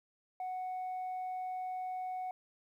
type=tone; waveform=sine; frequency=740 Hz; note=F#5; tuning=in tune; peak=-34 dBFS; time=0.4-2.31 s; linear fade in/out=2 ms; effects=tanh soft clip ceiling -35 dBFS + 12-bit